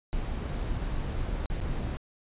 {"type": "noise with dropouts", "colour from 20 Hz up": "brown", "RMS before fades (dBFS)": -31, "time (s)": [0.13, 1.97], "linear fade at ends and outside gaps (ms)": 0, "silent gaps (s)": [[1.458, 1.5], [1.602, 1.612]], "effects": ["resampled to 8000 Hz"]}